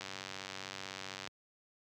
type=click train; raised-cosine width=0.2 ms; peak=-24 dBFS; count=122; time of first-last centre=0.01-1.274 s; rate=95.7 Hz; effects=high-pass 100 Hz 12 dB/octave